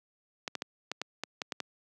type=clicks; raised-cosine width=0.2 ms; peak=-16 dBFS; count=9; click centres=0.478 / 0.553 / 0.621 / 0.916 / 1.016 / 1.236 / 1.418 / 1.522 / 1.603 s; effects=high-pass 200 Hz 12 dB/octave